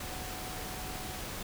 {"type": "tone in noise", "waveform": "sine", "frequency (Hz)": 740, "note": "F#5", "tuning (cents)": 0, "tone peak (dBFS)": -47, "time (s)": [0.01, 1.2], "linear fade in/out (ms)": 5, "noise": "pink", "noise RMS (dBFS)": -40, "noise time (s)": [0, 1.43], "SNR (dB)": -10, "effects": []}